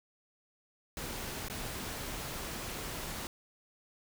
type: noise with dropouts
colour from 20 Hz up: pink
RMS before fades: -40 dBFS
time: 0.97-3.27 s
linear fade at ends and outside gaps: 1 ms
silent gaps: 1.484-1.499 s
effects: none